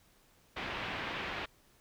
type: low-pass noise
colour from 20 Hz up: white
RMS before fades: -39 dBFS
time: 0.56-1.46 s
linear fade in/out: 10 ms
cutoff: 2900 Hz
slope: 24 dB/octave
effects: pink hiss -66 dBFS RMS until 1.8 s